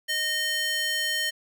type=tone with high-pass filter; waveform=square; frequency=616 Hz; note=D#5; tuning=17 cents flat; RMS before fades=-27 dBFS; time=0.08-1.31 s; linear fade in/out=20 ms; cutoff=2300 Hz; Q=2.1; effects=none